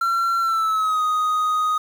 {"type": "tone with pitch glide", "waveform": "triangle", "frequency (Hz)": [1361, 1248], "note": ["F6", "D#6"], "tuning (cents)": [-45, 5], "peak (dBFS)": -16, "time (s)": [0.01, 1.78], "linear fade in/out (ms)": 5, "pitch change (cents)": -150, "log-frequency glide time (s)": [0.4, 1.02], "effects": ["7-bit"]}